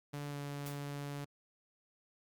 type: tone with pitch glide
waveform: sawtooth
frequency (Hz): 144.7 to 143.04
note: D3 to D3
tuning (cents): -25 to -45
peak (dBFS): -36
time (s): 0.13-1.25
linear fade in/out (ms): 10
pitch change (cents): -20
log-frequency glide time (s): 0.28-0.37
type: noise with exponential decay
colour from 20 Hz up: white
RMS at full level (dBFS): -45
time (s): 0.66-0.89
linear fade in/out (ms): 1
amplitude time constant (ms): 48
effects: Opus 48 kbps